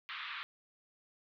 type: band-pass noise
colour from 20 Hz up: pink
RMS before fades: -43 dBFS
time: 0.09-0.43 s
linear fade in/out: 0 ms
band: 1100 to 3800 Hz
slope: 48 dB/octave
effects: none